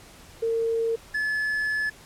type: tone pair in turn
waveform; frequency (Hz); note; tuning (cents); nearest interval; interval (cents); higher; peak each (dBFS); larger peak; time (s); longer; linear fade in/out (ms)
sine / triangle; 456 / 1721.6; A#4 / A6; -38 / -38; octave + major seventh; 2300; second; -22; neither; 0.42-0.96 / 1.14-1.9; second; 10
effects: pink hiss -49 dBFS RMS until 2.05 s + low-pass 12000 Hz 12 dB/octave